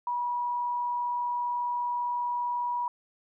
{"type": "tone with frequency modulation", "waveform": "sine", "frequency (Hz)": 969, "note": "B5", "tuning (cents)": -33, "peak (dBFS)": -27, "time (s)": [0.07, 2.88], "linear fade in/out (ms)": 2, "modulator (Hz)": 34.9, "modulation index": 0.27, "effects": []}